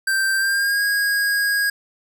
square tone with pitch glide, 1568 to 1640.3 Hz, G6 to G#6, 0 to -22 cents, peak -18 dBFS, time 0.07-1.7 s, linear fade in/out 5 ms, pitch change +78 cents, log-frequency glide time 0.35-0.83 s, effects none

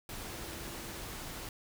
sine tone in noise, 335.9 Hz, E4, 33 cents sharp, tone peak -52 dBFS, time 0.22-1.01 s, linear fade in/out 2 ms, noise pink, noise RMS -43 dBFS, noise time 0.09-1.49 s, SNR -12 dB, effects none

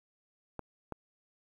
clicks, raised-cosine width 1 ms, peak -24 dBFS, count 2, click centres 0.593 / 0.923 s, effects 10-bit

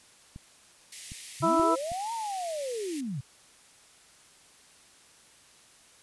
clicks, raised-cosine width 5 ms, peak -30 dBFS, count 4, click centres 0.361 / 1.119 / 1.597 / 1.918 s
white high-pass noise, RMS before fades -42 dBFS, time 0.92-3.01 s, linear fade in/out 5 ms, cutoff 1800 Hz, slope 96 dB/octave
sine linear two-way sweep, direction up then down, 113.7 to 936 to 114.8 Hz, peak -31 dBFS, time 1.4-3.21 s, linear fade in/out 10 ms, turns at 2.13 s
harmonic tone, 329.6 Hz, E4, in tune, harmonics 1 / 2 / 3 / 4, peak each -27 / -27 / -27 / -27 dBFS, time 1.42-1.76 s, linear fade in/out 20 ms
effects white hiss -57 dBFS RMS until 6.02 s + resampled to 24000 Hz

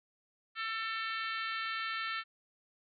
harmonic tone, 446.4 Hz, A4, 25 cents sharp, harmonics 3 / 4 / 5 / 6 / 7 / 8 / 9 / 10, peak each -38 / -40 / -43 / -45 / -46 / -50 / -47 / -53 dBFS, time 0.55-2.24 s, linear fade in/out 50 ms, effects none

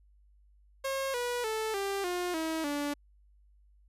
sawtooth tone with pitch steps, 540 / 486.7 / 438.6 / 395.3 / 356.3 / 321.1 / 289.4 Hz, C#5 / B4 / A4 / G4 / F4 / E4 / D4, -45 / -25 / -6 / +15 / +35 / -45 / -25 cents, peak -27 dBFS, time 0.84-2.94 s, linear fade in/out 10 ms, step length 300 ms, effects added 50 Hz sine -59 dBFS peak until 3.88 s + resampled to 32000 Hz

